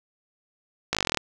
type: slowing click train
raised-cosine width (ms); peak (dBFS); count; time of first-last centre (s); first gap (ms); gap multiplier
0.2; -6; 12; 0.93-1.173; 18; 1.04
effects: none